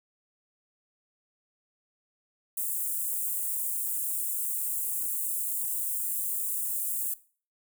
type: high-pass noise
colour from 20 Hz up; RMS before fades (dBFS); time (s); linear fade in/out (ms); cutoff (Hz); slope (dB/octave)
white; -31; 2.57-7.14; 5; 7900; 48
effects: noise-tail reverb RT60 0.4 s tail -18 dB re dry